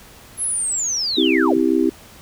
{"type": "linear sweep", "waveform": "sine", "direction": "down", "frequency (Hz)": [11175, 35.29], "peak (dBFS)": -19, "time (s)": [0.37, 1.58], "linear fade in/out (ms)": 50}
{"type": "chord", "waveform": "sine", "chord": "C major", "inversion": "none", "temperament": "just", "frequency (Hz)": [261.6, 327, 392.4], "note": ["C4", "E4", "G4"], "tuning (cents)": [0, -14, 2], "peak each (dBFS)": [-19, -17, -20], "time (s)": [1.17, 1.9], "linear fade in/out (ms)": 10}
{"effects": ["pink hiss -44 dBFS RMS until 2.21 s"]}